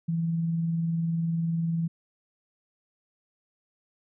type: tone with tremolo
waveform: sine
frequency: 165.8 Hz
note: E3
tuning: 10 cents sharp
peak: -23 dBFS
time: 0.08-1.88 s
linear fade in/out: 10 ms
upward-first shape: sine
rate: 20 Hz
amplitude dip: 30%
effects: none